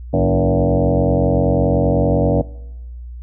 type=tone with frequency modulation; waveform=sine; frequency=203.3 Hz; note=G#3; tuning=37 cents flat; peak=-12 dBFS; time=0.13-2.42 s; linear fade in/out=10 ms; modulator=90.4 Hz; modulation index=5.1; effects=noise-tail reverb RT60 1.0 s tail -22 dB re dry + added 60 Hz sine -29 dBFS peak until 3.22 s